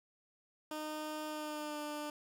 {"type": "tone with pitch glide", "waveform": "15% pulse", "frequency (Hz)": [306.9, 297.8], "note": ["D#4", "D4"], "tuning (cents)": [-24, 24], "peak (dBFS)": -33, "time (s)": [0.71, 2.1], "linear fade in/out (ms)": 2, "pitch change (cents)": -52, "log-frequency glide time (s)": [1.26, 1.8], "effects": []}